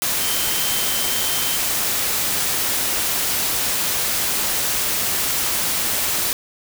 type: tone in noise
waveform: sine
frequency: 3110 Hz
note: G7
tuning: 14 cents flat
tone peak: -29 dBFS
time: 0.21-1.56 s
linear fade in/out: 0 ms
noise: white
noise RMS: -21 dBFS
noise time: 0.02-6.33 s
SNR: -11 dB
effects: none